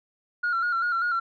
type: tone with vibrato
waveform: sine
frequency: 1396.9 Hz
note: F6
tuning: in tune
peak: -21 dBFS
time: 0.43-1.2 s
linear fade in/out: 10 ms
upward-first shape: square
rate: 5.1 Hz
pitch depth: 49 cents each way
effects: tanh soft clip ceiling -20 dBFS